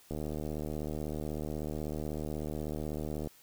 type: click train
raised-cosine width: 2 ms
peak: -24 dBFS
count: 242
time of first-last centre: 0.11-3.273 s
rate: 76.2 Hz
effects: white hiss -60 dBFS RMS until 3.42 s